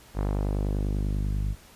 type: tone with low-pass filter sweep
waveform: sawtooth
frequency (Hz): 50.2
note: G1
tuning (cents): +42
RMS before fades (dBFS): -27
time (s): 0.14-1.56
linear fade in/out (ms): 50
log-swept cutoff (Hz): 1200 to 130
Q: 0.9
effects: pink hiss -52 dBFS RMS until 1.75 s + resampled to 32000 Hz